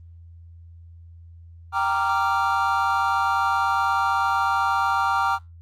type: chord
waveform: triangle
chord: G minor seventh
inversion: none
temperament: equal with one note detuned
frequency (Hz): 784 / 932.3 / 1174.7 / 1385.7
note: G5 / Bb5 / D6 / F6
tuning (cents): 0 / 0 / 0 / -14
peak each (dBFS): -23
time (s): 1.72-5.39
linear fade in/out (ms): 50
effects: added 84 Hz sine -42 dBFS peak until 5.61 s + Opus 24 kbps